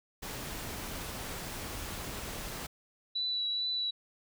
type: noise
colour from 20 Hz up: pink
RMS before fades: -40 dBFS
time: 0.22-2.67 s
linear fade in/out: 10 ms
type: tone with vibrato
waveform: sine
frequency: 3946 Hz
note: B7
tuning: 2 cents flat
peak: -30 dBFS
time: 3.15-3.91 s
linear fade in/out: 10 ms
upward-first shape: triangle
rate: 2.3 Hz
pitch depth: 20 cents each way
effects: none